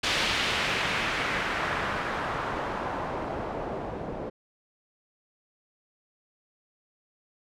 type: noise with low-pass filter sweep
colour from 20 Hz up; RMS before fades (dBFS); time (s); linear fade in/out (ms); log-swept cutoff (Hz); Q
white; -30; 0.03-4.3; 10; 3500 to 510; 1.2
effects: none